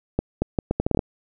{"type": "accelerating click train", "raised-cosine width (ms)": 2, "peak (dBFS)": -7, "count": 10, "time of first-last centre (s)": [0.19, 0.992], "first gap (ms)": 230, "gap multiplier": 0.73, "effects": []}